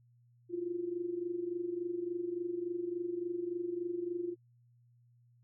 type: tone with amplitude modulation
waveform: sine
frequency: 349.2 Hz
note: F4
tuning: in tune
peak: -31 dBFS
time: 0.49-4.36 s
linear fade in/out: 50 ms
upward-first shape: sine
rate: 23.5 Hz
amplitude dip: 70%
effects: added 120 Hz sine -63 dBFS peak until 5.43 s